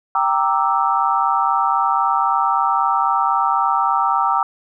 sine chord, E half-diminished seventh, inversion first, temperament equal, 784 / 932.3 / 1174.7 / 1318.5 Hz, G5 / Bb5 / D6 / E6, 0 / 0 / 0 / 0 cents, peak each -20 dBFS, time 0.15-4.43 s, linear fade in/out 2 ms, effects none

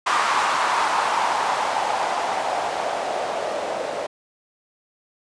violet noise with low-pass filter sweep, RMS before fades -23 dBFS, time 0.06-4.07 s, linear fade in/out 10 ms, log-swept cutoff 1100 to 570 Hz, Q 3.2, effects resampled to 22050 Hz

